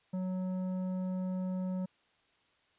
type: tone with tanh clipping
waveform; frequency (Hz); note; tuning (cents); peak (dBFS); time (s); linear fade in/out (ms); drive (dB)
triangle; 185; F#3; 0; -34; 0.13-1.86; 10; 14
effects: white hiss -70 dBFS RMS until 2.78 s + resampled to 8000 Hz